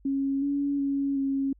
sine tone with pitch steps, 274 / 282.8 / 277.9 / 272.9 Hz, C#4 / C#4 / C#4 / C#4, -20 / +35 / +4 / -27 cents, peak -24 dBFS, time 0.05-1.53 s, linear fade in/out 5 ms, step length 370 ms, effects added 50 Hz sine -55 dBFS peak until 1.59 s

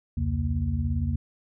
sine tone cluster, 66.5 / 83.9 / 136.9 / 232.4 Hz, C2 / E2 / C#3 / A#3, +29 / +31 / -21 / -5 cents, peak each -31 / -26 / -31 / -32 dBFS, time 0.17-1.16 s, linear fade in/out 5 ms, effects none

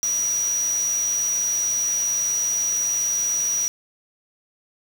sine tone in noise, 5800 Hz, F#8, 35 cents flat, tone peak -20 dBFS, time 0.03-3.68 s, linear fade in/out 0 ms, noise white, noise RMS -35 dBFS, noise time 0.03-3.68 s, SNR +12 dB, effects none

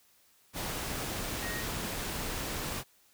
sine tone in noise, 1872 Hz, A#6, 7 cents sharp, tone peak -38 dBFS, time 1.41-1.65 s, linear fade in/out 50 ms, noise pink, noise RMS -36 dBFS, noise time 0.53-2.84 s, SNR -5 dB, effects white hiss -65 dBFS RMS until 3.13 s

